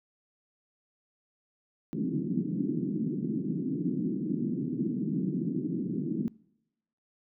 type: band-pass noise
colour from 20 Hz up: white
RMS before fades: -31 dBFS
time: 1.93-6.28 s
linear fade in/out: 0 ms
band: 150 to 320 Hz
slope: 48 dB/octave
effects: noise-tail reverb RT60 0.9 s tail -25 dB re dry